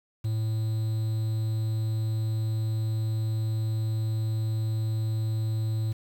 triangle tone with quantisation, 110 Hz, A2, in tune, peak -23 dBFS, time 0.24-5.93 s, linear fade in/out 10 ms, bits 8, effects none

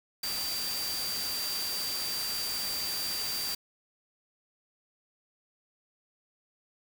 sine tone in noise, 4693 Hz, D8, 2 cents flat, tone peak -33 dBFS, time 0.23-3.55 s, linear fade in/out 5 ms, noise white, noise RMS -36 dBFS, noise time 0.23-3.55 s, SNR 0 dB, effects none

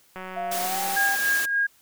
click train, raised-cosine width 0.5 ms, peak -22 dBFS, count 149, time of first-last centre 0.16-0.956 s, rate 186 Hz
sine tone with pitch glide, 698.5 to 788.6 Hz, F5 to G5, 0 to +10 cents, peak -27 dBFS, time 0.36-1.16 s, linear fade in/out 10 ms, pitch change +210 cents, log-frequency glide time 0.57-0.81 s
white high-pass noise, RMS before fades -30 dBFS, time 0.51-1.46 s, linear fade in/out 10 ms, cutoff 220 Hz, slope 24 dB/octave
sine tone with tremolo, 1629 Hz, G#6, 34 cents flat, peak -19 dBFS, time 0.96-1.67 s, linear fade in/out 10 ms, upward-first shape sine, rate 3.5 Hz, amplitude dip 50%
effects white hiss -59 dBFS RMS until 1.81 s

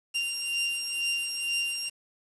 sawtooth beating tone pair, 2783 / 2785.1 Hz, F7 / F7, -7 / -5 cents, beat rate 2.1 Hz, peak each -26 / -30 dBFS, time 0.14-1.9 s, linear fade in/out 20 ms, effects resampled to 24000 Hz + 8-bit

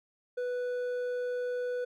sine tone with hard clipping, 493.9 Hz, B4, in tune, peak -32 dBFS, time 0.37-1.85 s, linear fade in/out 10 ms, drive 5 dB, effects none

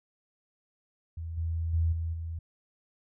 sine tone with level steps, 82.41 Hz, E2, in tune, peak -34 / -28 / -23 / -29 / -33 dBFS, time 1.17-2.39 s, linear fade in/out 5 ms, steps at 1.37 / 1.73 / 1.92 / 2.13 s, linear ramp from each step 10 ms, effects none

